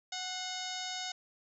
harmonic tone with a mistuned harmonic, 740 Hz, F#5, in tune, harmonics 1 / 2 / 3 / 4 / 5 / 6 / 7 / 8 / 9 / 10, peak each -43 / -47 / -47 / -46 / -42 / -47 / -45 / -52 / -46 / -56 dBFS, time 0.12-1.12 s, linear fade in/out 5 ms, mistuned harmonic 3, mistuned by -61 cents, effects none

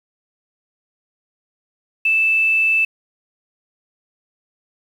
sine tone with quantisation, 2637 Hz, E7, in tune, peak -13 dBFS, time 2.05-2.85 s, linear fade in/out 5 ms, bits 7, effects none

